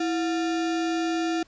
sine tone with sample-and-hold, 329.6 Hz, E4, in tune, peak -23 dBFS, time 0-1.43 s, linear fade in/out 5 ms, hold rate 1050 Hz, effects pink hiss -59 dBFS RMS until 1.47 s + resampled to 16000 Hz

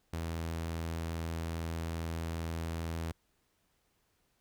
sawtooth tone, 82.41 Hz, E2, in tune, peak -31 dBFS, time 0.13-3.12 s, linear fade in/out 5 ms, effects pink hiss -75 dBFS RMS until 4.4 s

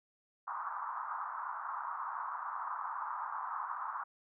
pink band-pass noise, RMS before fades -40 dBFS, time 0.47-4.04 s, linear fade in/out 10 ms, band 920 to 1300 Hz, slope 48 dB/octave, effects none

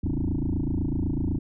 sine tone with frequency modulation, 100 Hz, G2, 35 cents sharp, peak -22 dBFS, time 0.03-1.39 s, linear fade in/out 10 ms, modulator 28 Hz, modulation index 7.8, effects tanh soft clip ceiling -20 dBFS

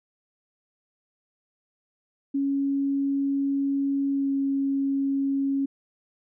sine tone with pitch glide, 277.2 to 274.8 Hz, C#4 to C#4, 0 to -15 cents, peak -22 dBFS, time 2.34-5.66 s, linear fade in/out 10 ms, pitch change -15 cents, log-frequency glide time 4.12-4.31 s, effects none

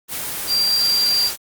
sine tone in noise, 4731 Hz, D8, 12 cents sharp, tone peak -15 dBFS, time 0.47-1.31 s, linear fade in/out 50 ms, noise white, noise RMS -26 dBFS, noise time 0.08-1.37 s, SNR +8 dB, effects Opus 24 kbps

